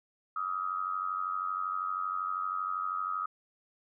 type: tone with amplitude modulation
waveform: sine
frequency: 1263 Hz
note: D#6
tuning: 26 cents sharp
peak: -27 dBFS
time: 0.36-3.26 s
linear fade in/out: 5 ms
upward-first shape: sine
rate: 92.7 Hz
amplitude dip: 85%
effects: none